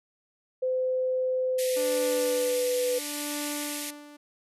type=tone with pitch glide; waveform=sine; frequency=513 to 498.1 Hz; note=C5 to B4; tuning=-34 to +15 cents; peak=-24 dBFS; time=0.62-2.99 s; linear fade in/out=10 ms; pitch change=-51 cents; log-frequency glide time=1.56-2.25 s
type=band-pass noise; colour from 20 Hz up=white; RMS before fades=-36 dBFS; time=1.58-3.91 s; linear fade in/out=10 ms; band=1800 to 13000 Hz; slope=96 dB/octave
type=tone with tremolo; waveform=sawtooth; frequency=293.7 Hz; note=D4; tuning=in tune; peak=-28 dBFS; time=1.76-4.17 s; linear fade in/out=10 ms; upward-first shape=sine; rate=0.74 Hz; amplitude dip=80%
effects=resampled to 32000 Hz